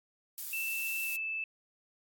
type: noise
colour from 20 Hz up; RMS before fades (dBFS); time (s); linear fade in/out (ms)
violet; -38; 0.38-1.16; 0
type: tone with pitch glide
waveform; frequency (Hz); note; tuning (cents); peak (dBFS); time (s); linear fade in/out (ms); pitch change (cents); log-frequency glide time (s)
sine; 2661 to 2630; E7 to E7; +16 to -5; -33; 0.53-1.44; 2; -21; 1.03-1.12
effects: AAC 64 kbps